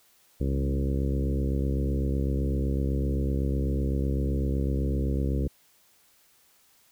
harmonic tone with a mistuned harmonic, 67.9 Hz, C#2, 35 cents flat, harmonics 1 / 2 / 3 / 4 / 5 / 6 / 7 / 8, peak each -26 / -31 / -34 / -34 / -37 / -39 / -39 / -44 dBFS, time 0.4-5.48 s, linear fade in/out 10 ms, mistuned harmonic 2, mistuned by +21 cents, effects white hiss -62 dBFS RMS until 6.91 s

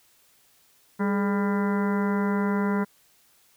harmonic tone with a mistuned harmonic, 199.4 Hz, G3, 30 cents sharp, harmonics 1 / 2 / 3 / 4 / 5 / 6 / 7 / 8 / 9 / 10, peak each -23 / -30 / -38 / -39 / -33 / -44 / -36 / -43 / -43 / -42 dBFS, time 0.99-2.85 s, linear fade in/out 20 ms, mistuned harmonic 2, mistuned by +78 cents, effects white hiss -61 dBFS RMS until 3.56 s

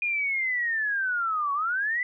sine linear two-way sweep, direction down then up, 2451 to 1106 to 2017 Hz, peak -24 dBFS, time 0.02-2.03 s, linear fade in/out 2 ms, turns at 1.53 s, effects none

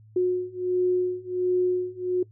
sine beating tone pair, 362.5 / 363.9 Hz, F#4 / F#4, -35 / -29 cents, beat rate 1.4 Hz, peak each -25 / -24 dBFS, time 0.16-2.23 s, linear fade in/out 5 ms, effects noise-tail reverb RT60 0.1 s tail -20 dB re dry + added 108 Hz sine -49 dBFS peak until 2.31 s

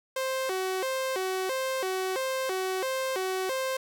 sawtooth tone with vibrato, 444.2 Hz, A4, 16 cents sharp, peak -24 dBFS, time 0.16-3.77 s, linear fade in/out 5 ms, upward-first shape square, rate 1.5 Hz, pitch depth 290 cents each way, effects none

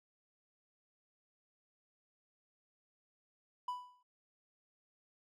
triangle tone with exponential decay, 991 Hz, B5, 6 cents sharp, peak -32 dBFS, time 3.68-4.03 s, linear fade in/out 5 ms, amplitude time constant 75 ms, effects none

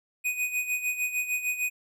square tone with tremolo, 2489 Hz, D#7, in tune, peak -25 dBFS, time 0.24-1.7 s, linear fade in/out 20 ms, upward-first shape sine, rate 6.6 Hz, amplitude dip 70%, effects none

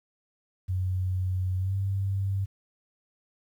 sine tone with pitch glide, 92.5 to 97.6 Hz, F#2 to G2, 0 to -7 cents, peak -25 dBFS, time 0.68-2.46 s, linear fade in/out 20 ms, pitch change +93 cents, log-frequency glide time 1.58-1.75 s, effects 10-bit

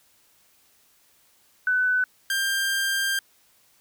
sine / sawtooth tone pair in turn, 1501 / 1590.3 Hz, F#6 / G6, +24 / +24 cents, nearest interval minor second, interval 100 cents, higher second, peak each -19 / -19 dBFS, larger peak neither, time 1.67-2.04 / 2.3-3.19 s, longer second, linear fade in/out 2 ms, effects white hiss -61 dBFS RMS until 3.8 s

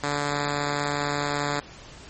5% pulse tone, 144.8 Hz, D3, 24 cents flat, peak -13 dBFS, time 0.03-1.6 s, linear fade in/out 5 ms, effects pink hiss -45 dBFS RMS until 2.09 s + MP3 32 kbps

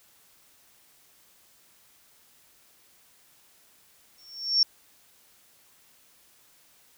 sine tone with exponential growth, 5470 Hz, F8, 37 cents flat, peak -15 dBFS, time 4.18-4.63 s, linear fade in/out 2 ms, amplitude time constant 96 ms, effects white hiss -60 dBFS RMS until 6.97 s

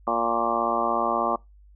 harmonic tone with a mistuned harmonic, 116.54 Hz, A#2, in tune, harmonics 2 / 3 / 4 / 5 / 6 / 7 / 8 / 9 / 10, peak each -33 / -32 / -34 / -29 / -29 / -30 / -33 / -28 / -28 dBFS, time 0.07-1.36 s, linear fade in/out 5 ms, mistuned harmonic 9, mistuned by +30 cents, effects noise-tail reverb RT60 0.2 s tail -23 dB re dry + added 50 Hz sine -49 dBFS peak until 1.75 s

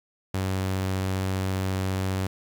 sawtooth tone, 94.8 Hz, F#2, 43 cents sharp, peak -21 dBFS, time 0.34-2.27 s, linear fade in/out 5 ms, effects 9-bit

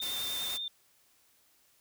sine tone with vibrato, 3603 Hz, A7, 40 cents sharp, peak -34 dBFS, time 0-0.68 s, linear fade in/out 2 ms, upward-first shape sine, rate 10 Hz, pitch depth 20 cents each way
white noise, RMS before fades -39 dBFS, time 0.01-0.58 s, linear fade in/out 20 ms
effects white hiss -67 dBFS RMS until 1.8 s

